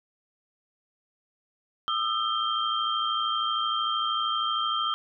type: tone cluster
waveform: sine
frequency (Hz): 1215 / 1328 / 3167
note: D#6 / E6 / G7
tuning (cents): -42 / +12 / +17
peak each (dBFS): -29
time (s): 1.88-4.94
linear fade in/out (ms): 0
effects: none